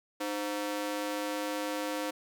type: ring-modulated tone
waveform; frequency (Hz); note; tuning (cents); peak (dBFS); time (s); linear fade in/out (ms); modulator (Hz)
sawtooth; 412.8; G#4; -10; -25; 0.2-2.11; 10; 107
effects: none